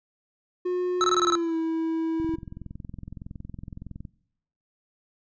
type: tone with pitch glide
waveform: triangle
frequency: 360.6 to 325 Hz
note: F#4 to E4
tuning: -45 to -24 cents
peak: -22 dBFS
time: 0.65-2.36 s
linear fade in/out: 10 ms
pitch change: -179 cents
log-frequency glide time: 1.14-1.56 s
type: tone bursts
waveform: square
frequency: 1308 Hz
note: E6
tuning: 14 cents flat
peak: -20 dBFS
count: 7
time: 1.01-1.353 s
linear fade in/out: 0 ms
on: 31 ms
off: 21 ms
type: click train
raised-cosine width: 5 ms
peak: -26 dBFS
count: 41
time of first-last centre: 2.2-4.052 s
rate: 21.6 Hz
effects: noise-tail reverb RT60 0.8 s tail -22 dB re dry + resampled to 16000 Hz